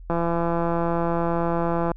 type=click train; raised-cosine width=1 ms; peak=-11 dBFS; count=308; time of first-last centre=0.1-1.917 s; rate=169 Hz; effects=added 42 Hz sine -38 dBFS peak until 1.96 s